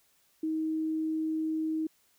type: tone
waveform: sine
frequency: 316.1 Hz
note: D#4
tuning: 27 cents sharp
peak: -28 dBFS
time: 0.43-1.87 s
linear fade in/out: 5 ms
effects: white hiss -68 dBFS RMS until 2.18 s